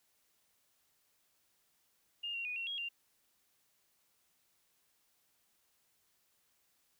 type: tone with pitch steps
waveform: sine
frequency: 2825 / 2753 / 2470 / 2732 / 3285 / 2783 Hz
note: F7 / F7 / D#7 / F7 / G#7 / F7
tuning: +19 / -25 / -13 / -39 / -20 / -7 cents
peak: -37 dBFS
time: 2.23-2.89 s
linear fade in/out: 10 ms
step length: 110 ms
effects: white hiss -75 dBFS RMS until 6.99 s